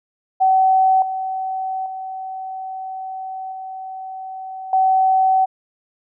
sine tone with level steps, 759 Hz, F#5, 44 cents sharp, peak -11 / -21 / -26 / -28 / -12 dBFS, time 0.4-5.46 s, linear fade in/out 20 ms, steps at 1.02 / 1.86 / 3.52 / 4.73 s, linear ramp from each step 2 ms, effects none

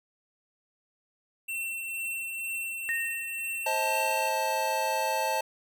square tone with tremolo, 2703 Hz, E7, 43 cents sharp, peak -31 dBFS, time 1.48-4.29 s, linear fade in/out 10 ms, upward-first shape triangle, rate 2.1 Hz, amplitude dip 35%
sine tone with exponential decay, 1850 Hz, A#6, 14 cents flat, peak -26 dBFS, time 2.89-3.81 s, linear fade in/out 0 ms, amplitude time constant 200 ms
square chord, A diminished, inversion first, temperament just, 528 / 633.6 / 880 Hz, C5 / Eb5 / A5, +16 / +31 / 0 cents, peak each -34 / -34 / -29 dBFS, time 3.66-5.41 s, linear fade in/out 5 ms
effects none

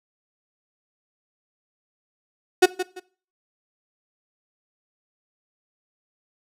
35% pulse tone with echo, 366.8 Hz, F#4, 15 cents flat, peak -8 dBFS, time 2.62-2.66 s, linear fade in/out 10 ms, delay 170 ms, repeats 2, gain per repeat -12 dB, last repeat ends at 3 s, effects noise-tail reverb RT60 0.4 s tail -19 dB re dry + low-pass 12000 Hz 12 dB/octave

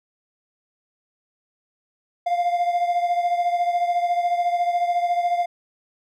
triangle beating tone pair, 698.5 / 712.5 Hz, F5 / F5, 0 / +34 cents, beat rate 14 Hz, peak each -18 / -24 dBFS, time 2.26-5.46 s, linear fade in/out 10 ms, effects none

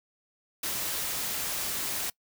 white noise, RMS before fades -32 dBFS, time 0.63-2.1 s, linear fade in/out 5 ms, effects noise-tail reverb RT60 0.1 s tail -24 dB re dry

